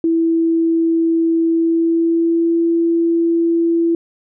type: tone with pitch glide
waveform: sine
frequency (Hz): 329.6 to 335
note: E4 to E4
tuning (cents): 0 to +28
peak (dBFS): -12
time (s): 0.04-3.95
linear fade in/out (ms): 2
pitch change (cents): +28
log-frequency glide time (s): 1.48-2.58
effects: none